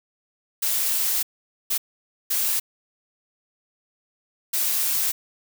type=noise bursts at uneven times; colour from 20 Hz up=blue; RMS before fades=-23 dBFS; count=4; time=0.62-1.23 / 1.7-1.78 / 2.3-2.6 / 4.53-5.12 s; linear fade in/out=10 ms; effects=none